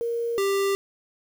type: tone pair in turn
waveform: sine / square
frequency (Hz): 467.8 / 394.7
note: A#4 / G4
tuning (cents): +6 / +12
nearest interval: minor third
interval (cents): 294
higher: first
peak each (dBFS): -24 / -22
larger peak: second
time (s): 0.01-0.38 / 0.38-0.75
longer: neither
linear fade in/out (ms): 0
effects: 8-bit